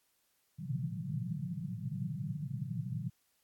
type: band-pass noise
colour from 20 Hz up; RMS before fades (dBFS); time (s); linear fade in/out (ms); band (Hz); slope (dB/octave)
white; -38; 0.58-3.1; 20; 110 to 190; 96
effects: white hiss -75 dBFS RMS until 3.43 s + AAC 64 kbps